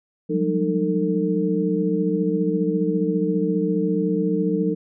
sine tone cluster, 178 / 192.6 / 207.6 / 305.5 / 451.3 Hz, F3 / G3 / G#3 / D#4 / A4, +33 / -30 / 0 / -32 / +44 cents, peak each -24 / -26 / -30 / -24 / -24 dBFS, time 0.29-4.75 s, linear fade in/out 20 ms, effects none

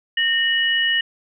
sine tone pair together, 1837 / 2929 Hz, A#6 / F#7, -26 / -18 cents, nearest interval minor sixth, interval 808 cents, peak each -19 dBFS, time 0.17-1.01 s, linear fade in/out 5 ms, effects none

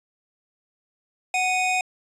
square tone pair together, 740 / 2489 Hz, F#5 / D#7, 0 / 0 cents, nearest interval octave + major sixth, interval 2100 cents, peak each -24 dBFS, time 1.34-1.81 s, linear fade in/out 2 ms, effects resampled to 24000 Hz

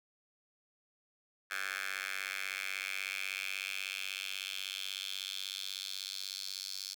10% pulse tone with high-pass filter sweep, 96.3 Hz, G2, 30 cents flat, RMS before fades -40 dBFS, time 1.5-6.95 s, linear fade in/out 20 ms, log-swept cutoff 1700 to 4600 Hz, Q 3.6, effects none

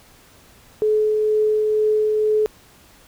sine tone with tremolo, 428.5 Hz, A4, 46 cents flat, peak -14 dBFS, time 0.82-2.46 s, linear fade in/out 0 ms, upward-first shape triangle, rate 2.1 Hz, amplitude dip 25%, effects pink hiss -50 dBFS RMS until 3.07 s

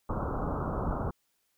pink low-pass noise, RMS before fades -32 dBFS, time 0.09-1.11 s, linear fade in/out 5 ms, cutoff 1400 Hz, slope 96 dB/octave, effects white hiss -75 dBFS RMS until 1.57 s

